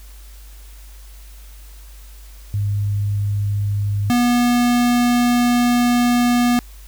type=tone pair in turn; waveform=sine / square; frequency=101.9 / 242.4 Hz; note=G#2 / B3; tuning=-32 / -32 cents; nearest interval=octave + minor third; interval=1500 cents; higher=second; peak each=-17 / -14 dBFS; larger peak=second; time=2.54-4.1 / 4.1-6.59 s; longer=second; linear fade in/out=0 ms; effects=added 50 Hz sine -37 dBFS peak until 6.87 s + white hiss -48 dBFS RMS until 6.87 s